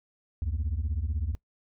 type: beating tone pair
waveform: sine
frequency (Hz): 68.4 / 84.4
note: C#2 / E2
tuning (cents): -23 / +41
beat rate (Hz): 16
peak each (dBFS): -28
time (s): 0.42-1.35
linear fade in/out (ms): 0
effects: noise-tail reverb RT60 0.1 s tail -22 dB re dry + tanh soft clip ceiling -24 dBFS